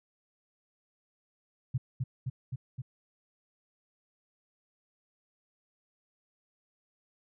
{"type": "tone with echo", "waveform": "sine", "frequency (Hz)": 127.9, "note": "C3", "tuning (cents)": -39, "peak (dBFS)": -26, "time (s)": [1.74, 1.78], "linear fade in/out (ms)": 10, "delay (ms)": 260, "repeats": 4, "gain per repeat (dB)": -2, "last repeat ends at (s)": 2.82, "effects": []}